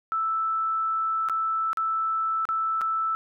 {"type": "tone with dropouts", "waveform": "sine", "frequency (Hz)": 1318.5, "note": "E6", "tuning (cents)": 0, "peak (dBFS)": -23, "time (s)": [0.12, 3.15], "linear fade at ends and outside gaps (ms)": 0, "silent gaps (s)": [[1.287, 1.297], [1.731, 1.772], [2.453, 2.489], [2.811, 2.816]], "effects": []}